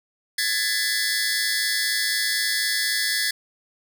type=tone cluster; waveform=sawtooth; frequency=1665 / 1769 / 2004 / 4480 / 5130 Hz; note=G#6 / A6 / B6 / C#8 / E8; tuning=+4 / +9 / +25 / +18 / -48 cents; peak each=-25 dBFS; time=0.38-3.31 s; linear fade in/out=5 ms; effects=none